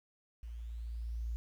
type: tone with level ramp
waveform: sine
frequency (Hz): 57.3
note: A#1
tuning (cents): -29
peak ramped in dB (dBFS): -42 to -34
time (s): 0.43-1.36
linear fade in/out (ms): 0
effects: 11-bit